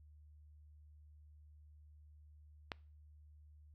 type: click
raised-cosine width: 0.3 ms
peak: -23 dBFS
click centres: 2.718 s
effects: noise-tail reverb RT60 0.4 s tail -25 dB re dry + added 75 Hz sine -58 dBFS peak until 3.74 s